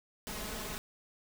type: noise with comb filter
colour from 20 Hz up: pink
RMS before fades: -40 dBFS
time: 0.27-0.78 s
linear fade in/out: 0 ms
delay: 4.7 ms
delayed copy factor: +0.65
effects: none